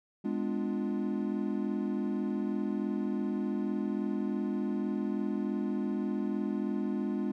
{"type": "chord", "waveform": "triangle", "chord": "G# diminished seventh", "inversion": "none", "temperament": "equal with one note detuned", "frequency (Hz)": [207.7, 251.1, 293.7, 349.2], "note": ["G#3", "B3", "D4", "F4"], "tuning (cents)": [0, 29, 0, 0], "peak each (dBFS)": [-31, -34, -34, -36], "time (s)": [0.24, 7.32], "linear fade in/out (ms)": 10, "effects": []}